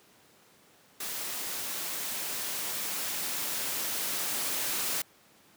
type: noise with level ramp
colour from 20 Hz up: white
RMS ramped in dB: -36 to -31 dBFS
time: 1-5.02 s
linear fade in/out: 5 ms
effects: pink hiss -60 dBFS RMS until 5.56 s + high-pass 150 Hz 12 dB/octave